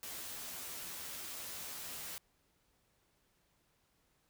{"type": "noise with comb filter", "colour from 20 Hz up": "white", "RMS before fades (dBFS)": -45, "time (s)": [0.03, 2.18], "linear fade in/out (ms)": 0, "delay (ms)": 12, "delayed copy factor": 0.65, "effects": ["pink hiss -75 dBFS RMS until 4.29 s"]}